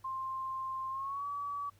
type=tone with pitch glide; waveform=sine; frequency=1054 to 1142.8 Hz; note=C6 to D6; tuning=+12 to -48 cents; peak=-35 dBFS; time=0.04-1.7 s; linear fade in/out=10 ms; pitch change=+140 cents; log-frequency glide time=0.89-1.26 s; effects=added 99 Hz sine -63 dBFS peak until 1.79 s + pink hiss -68 dBFS RMS until 1.79 s